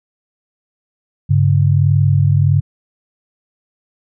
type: tone pair together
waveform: sine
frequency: 99.93 / 141.4 Hz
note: G2 / C#3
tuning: +34 / +35 cents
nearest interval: tritone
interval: 601 cents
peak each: -12 dBFS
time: 1.29-2.61 s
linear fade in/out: 20 ms
effects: none